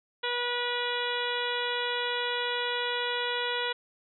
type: harmonic tone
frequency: 485.5 Hz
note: B4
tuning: 30 cents flat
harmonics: 1 / 2 / 3 / 4 / 5 / 6 / 7 / 8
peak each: -34 / -35 / -35 / -37 / -40 / -38 / -35 / -40 dBFS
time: 0.23-3.73 s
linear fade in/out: 10 ms
effects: none